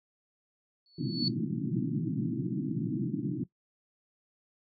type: tone with exponential growth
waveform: sine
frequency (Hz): 4435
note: C#8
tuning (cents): 0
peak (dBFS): -25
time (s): 0.86-1.28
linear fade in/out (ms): 1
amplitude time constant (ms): 91
type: band-pass noise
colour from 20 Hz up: pink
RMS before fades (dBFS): -32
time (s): 0.98-3.44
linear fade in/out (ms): 5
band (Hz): 120 to 340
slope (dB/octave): 96
effects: noise-tail reverb RT60 0.1 s tail -17 dB re dry